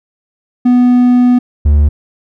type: tone pair in turn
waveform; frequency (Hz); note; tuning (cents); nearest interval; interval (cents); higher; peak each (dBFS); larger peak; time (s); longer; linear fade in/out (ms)
triangle; 246.9 / 73.4; B3 / D2; 0 / 0; octave + major sixth; 2100; first; -3; neither; 0.65-1.39 / 1.65-1.89; first; 10
effects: none